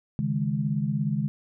sine chord, C# suspended second, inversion none, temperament equal, 138.59 / 155.56 / 207.7 Hz, C#3 / D#3 / G#3, 0 / 0 / 0 cents, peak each -28 dBFS, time 0.19-1.28 s, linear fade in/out 0 ms, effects none

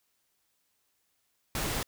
pink noise, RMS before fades -32 dBFS, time 1.55-1.83 s, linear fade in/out 2 ms, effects white hiss -75 dBFS RMS until 1.87 s

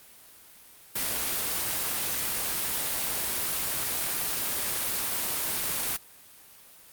white noise, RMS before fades -29 dBFS, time 0.95-5.97 s, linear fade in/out 10 ms, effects white hiss -52 dBFS RMS until 6.92 s + Opus 32 kbps

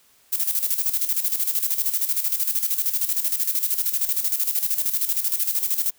violet noise with tremolo, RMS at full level -21 dBFS, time 0.32-5.91 s, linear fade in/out 10 ms, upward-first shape square, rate 13 Hz, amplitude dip 65%, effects white hiss -58 dBFS RMS until 5.98 s

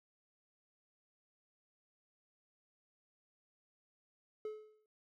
triangle tone with exponential decay, 429.5 Hz, A4, 42 cents flat, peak -35 dBFS, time 4.45-4.86 s, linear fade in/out 2 ms, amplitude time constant 88 ms, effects none

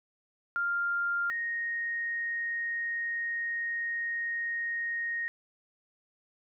sine tone pair in turn, 1396.9 / 1864.6 Hz, F6 / A#6, 0 / 0 cents, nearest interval perfect fourth, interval 500 cents, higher second, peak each -27 / -30 dBFS, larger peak first, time 0.56-1.3 / 1.3-5.28 s, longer second, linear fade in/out 0 ms, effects none

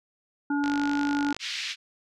harmonic tone, 286.9 Hz, D4, 40 cents flat, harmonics 1 / 3 / 5, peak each -24 / -33 / -33 dBFS, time 0.5-1.33 s, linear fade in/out 5 ms
click train, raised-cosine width 0.2 ms, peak -17 dBFS, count 38, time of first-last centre 0.64-1.365 s, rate 51 Hz
pink band-pass noise, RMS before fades -33 dBFS, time 1.39-1.76 s, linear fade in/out 50 ms, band 2100 to 5200 Hz, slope 24 dB/octave
effects none

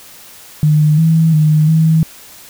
sine tone with pitch steps, 151.7 / 161.9 / 153.6 / 160 Hz, D#3 / E3 / D#3 / D#3, -44 / -31 / -22 / +49 cents, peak -7 dBFS, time 0.63-2.03 s, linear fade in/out 0 ms, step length 350 ms, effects white hiss -38 dBFS RMS until 2.49 s

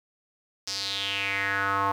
square tone with band-pass filter sweep, 98.5 Hz, G2, 9 cents sharp, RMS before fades -28 dBFS, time 0.67-1.92 s, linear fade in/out 5 ms, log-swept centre 5400 to 990 Hz, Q 4.6, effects 9-bit

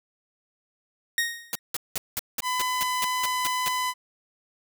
sawtooth tone with exponential decay, 1864.7 Hz, A#6, in tune, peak -16 dBFS, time 1.18-1.59 s, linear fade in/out 1 ms, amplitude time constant 87 ms
white noise bursts, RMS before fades -28 dBFS, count 11, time 1.53-3.683 s, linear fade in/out 0 ms, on 23 ms, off 190 ms
sawtooth tone, 1006 Hz, B5, 32 cents sharp, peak -21 dBFS, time 2.42-3.94 s, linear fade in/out 50 ms
effects none

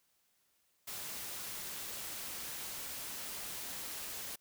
white noise, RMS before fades -43 dBFS, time 0.87-4.36 s, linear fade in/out 10 ms, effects white hiss -75 dBFS RMS until 4.4 s

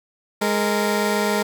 15% pulse tone pair together, 207.7 / 462.8 Hz, G#3 / A#4, 0 / -13 cents, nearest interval octave + major second, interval 1387 cents, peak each -14 / -17 dBFS, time 0.41-1.43 s, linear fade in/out 10 ms, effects none

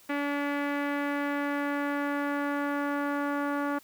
sawtooth tone with low-pass filter sweep, 286.5 Hz, D4, 43 cents flat, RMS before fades -30 dBFS, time 0.09-3.79 s, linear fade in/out 10 ms, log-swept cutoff 2100 to 1400 Hz, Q 2.2, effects white hiss -57 dBFS RMS until 3.83 s

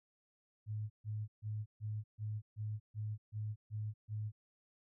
sine tone bursts, 106.9 Hz, A2, 49 cents flat, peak -37 dBFS, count 10, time 0.66-4.32 s, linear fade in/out 50 ms, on 240 ms, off 140 ms, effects none

